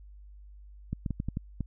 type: clicks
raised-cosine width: 5 ms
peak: -19 dBFS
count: 7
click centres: 0.93 / 1.062 / 1.107 / 1.201 / 1.286 / 1.371 / 1.607 s
effects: added 50 Hz sine -47 dBFS peak until 1.66 s